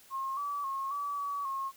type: tone with pitch steps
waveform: sine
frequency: 1073 / 1149 / 1083 / 1147 / 1138 / 1081 Hz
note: C6 / D6 / C#6 / D6 / C#6 / C#6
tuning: +43 / -38 / -41 / -41 / +45 / -44 cents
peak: -32 dBFS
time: 0.1-1.72 s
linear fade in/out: 50 ms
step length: 270 ms
effects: white hiss -58 dBFS RMS until 1.76 s